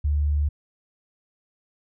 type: tone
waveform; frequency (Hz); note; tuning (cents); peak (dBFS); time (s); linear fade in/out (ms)
sine; 73.42; D2; 0; -19; 0.04-0.49; 10
effects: none